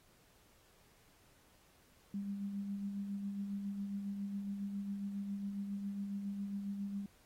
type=tone with tremolo; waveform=sine; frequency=200 Hz; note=G3; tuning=35 cents sharp; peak=-36 dBFS; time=2.14-7.06 s; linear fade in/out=2 ms; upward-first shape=sine; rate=7.3 Hz; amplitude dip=40%; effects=pink hiss -68 dBFS RMS until 7.25 s + AAC 48 kbps